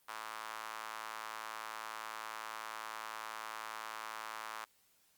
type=tone with high-pass filter; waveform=sawtooth; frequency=110 Hz; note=A2; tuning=in tune; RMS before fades=-45 dBFS; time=0.08-4.65 s; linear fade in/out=10 ms; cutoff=1100 Hz; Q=2.5; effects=white hiss -71 dBFS RMS until 5.17 s + Opus 32 kbps